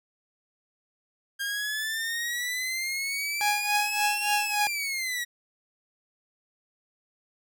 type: exponential two-way sweep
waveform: sawtooth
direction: up then down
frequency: 1606 to 2779 to 1899 Hz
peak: -25 dBFS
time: 1.39-5.25 s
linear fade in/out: 20 ms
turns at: 4.31 s
type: tone with tremolo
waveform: sawtooth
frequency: 830.6 Hz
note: G#5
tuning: in tune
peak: -18 dBFS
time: 3.41-4.67 s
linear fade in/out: 0 ms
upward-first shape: triangle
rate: 3.5 Hz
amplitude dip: 90%
effects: none